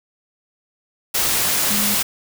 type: tone in noise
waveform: sine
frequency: 205.7 Hz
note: G#3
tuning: 16 cents flat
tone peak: -24 dBFS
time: 1.7-1.95 s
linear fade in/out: 10 ms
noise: white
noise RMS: -19 dBFS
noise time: 1.14-2.03 s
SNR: -8 dB
effects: none